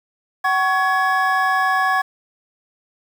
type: tone cluster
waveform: triangle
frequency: 756 / 1110 / 1686 Hz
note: F#5 / C#6 / G#6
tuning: +37 / +2 / +26 cents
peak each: -18 dBFS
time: 0.44-2.02 s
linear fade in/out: 10 ms
effects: 7-bit